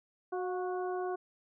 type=harmonic tone with a mistuned harmonic; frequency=367.8 Hz; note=F#4; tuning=10 cents flat; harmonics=1 / 2 / 3 / 4; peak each=-34 / -38 / -44 / -48 dBFS; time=0.32-1.16 s; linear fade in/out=10 ms; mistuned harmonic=2; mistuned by=-36 cents; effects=none